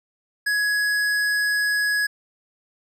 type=tone with hard clipping; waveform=triangle; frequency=1675 Hz; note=G#6; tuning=14 cents sharp; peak=-21 dBFS; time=0.46-2.07 s; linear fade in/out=10 ms; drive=17 dB; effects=none